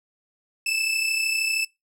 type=tone pair together; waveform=sawtooth; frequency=2604 / 2637 Hz; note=E7 / E7; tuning=-22 / 0 cents; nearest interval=unison; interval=22 cents; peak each=-25 / -20 dBFS; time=0.66-1.65 s; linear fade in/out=5 ms; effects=noise-tail reverb RT60 0.2 s tail -22 dB re dry + low-pass 12000 Hz 12 dB/octave